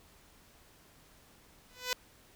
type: tone with exponential growth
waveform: 5% pulse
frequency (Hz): 500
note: B4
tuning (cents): +21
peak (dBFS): -16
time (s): 1.69-1.93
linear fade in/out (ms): 1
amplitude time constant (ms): 52
effects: pink hiss -61 dBFS RMS until 2.35 s